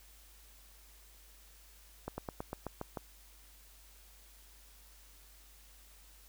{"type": "slowing click train", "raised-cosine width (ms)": 1, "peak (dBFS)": -24, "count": 8, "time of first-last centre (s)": [2.08, 2.972], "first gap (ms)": 100, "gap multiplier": 1.08, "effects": ["added 50 Hz sine -59 dBFS peak until 6.28 s", "white hiss -61 dBFS RMS until 6.28 s"]}